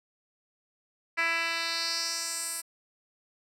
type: tone with band-pass filter sweep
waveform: 10% pulse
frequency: 332.4 Hz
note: E4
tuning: 15 cents sharp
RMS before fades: -31 dBFS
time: 1.17-2.62 s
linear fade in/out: 20 ms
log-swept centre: 2200 to 10000 Hz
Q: 2.6
effects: none